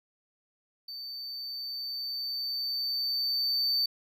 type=tone with level ramp; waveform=triangle; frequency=4565 Hz; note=D8; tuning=50 cents flat; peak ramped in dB=-37 to -23 dBFS; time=0.88-3.86 s; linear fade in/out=5 ms; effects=none